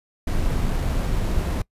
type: noise with sample-and-hold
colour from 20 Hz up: brown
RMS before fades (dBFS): -22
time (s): 0.27-1.62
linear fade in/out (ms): 5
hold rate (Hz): 11025
effects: noise-tail reverb RT60 0.1 s tail -23 dB re dry + resampled to 32000 Hz